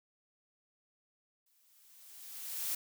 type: noise with exponential growth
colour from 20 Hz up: blue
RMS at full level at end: -34 dBFS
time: 1.46-2.75 s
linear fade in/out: 5 ms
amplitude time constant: 280 ms
effects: none